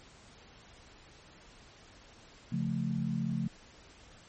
sine chord, Db augmented, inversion none, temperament equal, 138.59 / 174.61 / 220 Hz, Db3 / F3 / A3, 0 / 0 / 0 cents, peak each -35 / -34 / -34 dBFS, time 2.52-3.48 s, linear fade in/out 5 ms, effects pink hiss -56 dBFS RMS until 4.28 s + MP3 32 kbps

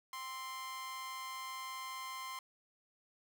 sawtooth tone with amplitude modulation, 1046.5 Hz, C6, in tune, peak -36 dBFS, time 0.13-2.39 s, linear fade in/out 2 ms, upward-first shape sine, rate 265 Hz, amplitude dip 50%, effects none

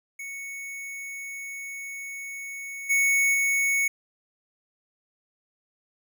square tone with level steps, 2217 Hz, C#7, in tune, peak -35 / -20 / -22 dBFS, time 0.19-3.88 s, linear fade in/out 5 ms, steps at 2.89 / 3.33 s, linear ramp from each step 20 ms, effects none

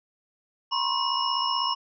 sine tone cluster, 956 / 1032 / 1088 / 2893 / 5330 Hz, A#5 / C6 / C#6 / F#7 / E8, +43 / -24 / -33 / -40 / +18 cents, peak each -30 dBFS, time 0.71-1.75 s, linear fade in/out 20 ms, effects none

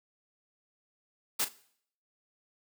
white noise with echo, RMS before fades -29 dBFS, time 1.39-1.45 s, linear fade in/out 10 ms, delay 39 ms, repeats 1, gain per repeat -13 dB, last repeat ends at 1.489 s, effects noise-tail reverb RT60 0.6 s tail -18 dB re dry + high-pass 200 Hz 12 dB/octave

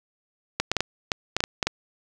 clicks, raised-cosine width 0.2 ms, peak -5 dBFS, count 10, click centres 0.6 / 0.716 / 0.767 / 0.806 / 1.118 / 1.366 / 1.405 / 1.439 / 1.628 / 1.67 s, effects none

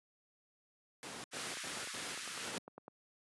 pink noise bursts, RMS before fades -45 dBFS, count 4, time 1.03-2.149 s, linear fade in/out 0 ms, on 210 ms, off 93 ms
pink high-pass noise, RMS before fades -44 dBFS, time 1.31-2.53 s, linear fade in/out 50 ms, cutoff 1200 Hz, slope 48 dB/octave
click train, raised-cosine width 1 ms, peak -34 dBFS, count 16, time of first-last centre 1.37-2.881 s, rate 9.93 Hz
pink noise with exponential growth, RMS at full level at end -38 dBFS, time 1.89-2.58 s, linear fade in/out 0 ms, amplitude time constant 150 ms
effects high-pass 200 Hz 12 dB/octave + resampled to 24000 Hz

